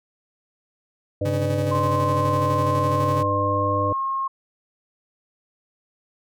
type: harmonic tone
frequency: 100 Hz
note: G2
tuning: 35 cents sharp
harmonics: 1 / 3 / 5 / 6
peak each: -25 / -29 / -27 / -27 dBFS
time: 1.21-3.93 s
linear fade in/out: 5 ms
type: tone with tremolo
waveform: 40% pulse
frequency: 138.59 Hz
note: C#3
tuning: in tune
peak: -23 dBFS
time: 1.25-3.23 s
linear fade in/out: 5 ms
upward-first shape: square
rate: 12 Hz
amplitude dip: 35%
type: tone with pitch glide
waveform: sine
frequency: 1046.5 to 1076.5 Hz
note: C6 to C6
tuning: 0 to +49 cents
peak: -22 dBFS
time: 1.71-4.28 s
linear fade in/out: 10 ms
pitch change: +49 cents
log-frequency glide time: 2.63-3.86 s
effects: none